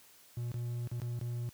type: tone with dropouts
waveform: triangle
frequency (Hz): 120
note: B2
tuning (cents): -49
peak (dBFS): -32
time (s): 0.37-1.49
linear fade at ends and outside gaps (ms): 0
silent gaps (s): 0.517-0.542 / 0.873-0.915 / 1-1.018 / 1.191-1.213
effects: white hiss -60 dBFS RMS until 1.53 s + high-pass 60 Hz 12 dB/octave